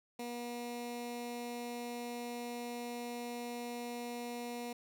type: tone with notch filter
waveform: 15% pulse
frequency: 240 Hz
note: B3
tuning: 49 cents flat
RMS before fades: -42 dBFS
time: 0.19-4.73 s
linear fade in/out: 5 ms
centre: 1300 Hz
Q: 1.8
effects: none